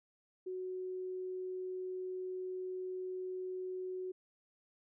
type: tone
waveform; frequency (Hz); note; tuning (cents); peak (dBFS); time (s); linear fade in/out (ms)
sine; 370; F#4; 0; -38; 0.46-4.12; 10
effects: none